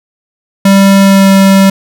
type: tone with pitch glide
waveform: square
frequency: 196 to 194.2 Hz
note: G3 to G3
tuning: 0 to -16 cents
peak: -3 dBFS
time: 0.65-1.7 s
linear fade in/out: 5 ms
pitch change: -16 cents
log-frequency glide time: 1.01-1.3 s
effects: none